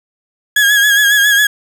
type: tone with vibrato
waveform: 35% pulse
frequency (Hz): 1661.2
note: G#6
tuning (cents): 0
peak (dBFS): -6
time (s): 0.56-1.47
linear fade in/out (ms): 5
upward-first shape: sine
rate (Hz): 7.3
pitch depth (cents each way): 48
effects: none